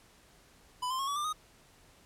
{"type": "tone with pitch steps", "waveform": "square", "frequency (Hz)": [997, 1042.3, 1089.8, 1139.3, 1191.1, 1245.3], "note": ["B5", "C6", "C#6", "C#6", "D6", "D#6"], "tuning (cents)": [16, -7, -30, 47, 24, 1], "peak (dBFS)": -32, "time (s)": [0.82, 1.33], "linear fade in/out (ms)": 10, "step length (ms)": 85, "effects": ["pink hiss -61 dBFS RMS until 2.05 s", "low-pass 12000 Hz 12 dB/octave"]}